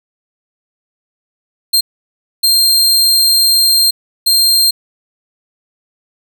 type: tone bursts at uneven times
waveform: sawtooth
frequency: 4186 Hz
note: C8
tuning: in tune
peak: -5 dBFS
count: 3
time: 1.73-1.81 / 2.43-3.91 / 4.26-4.71 s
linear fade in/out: 10 ms
effects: none